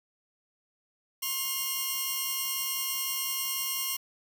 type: tone pair together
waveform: 5% pulse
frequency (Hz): 1063 / 2838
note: C6 / F7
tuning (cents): +27 / +27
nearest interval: octave + perfect fourth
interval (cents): 1700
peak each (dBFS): -22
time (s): 1.22-3.97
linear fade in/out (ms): 10
effects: 9-bit